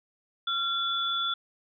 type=tone pair together; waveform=sine; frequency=1373 / 3451 Hz; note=F6 / A7; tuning=-30 / -34 cents; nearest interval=octave + major third; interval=1596 cents; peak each=-30 / -28 dBFS; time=0.47-1.34 s; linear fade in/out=5 ms; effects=none